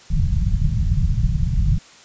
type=low-pass noise; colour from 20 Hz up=pink; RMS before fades=-18 dBFS; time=0.1-1.79 s; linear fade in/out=10 ms; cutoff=170 Hz; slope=48 dB/octave; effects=white hiss -46 dBFS RMS until 2.04 s + resampled to 16000 Hz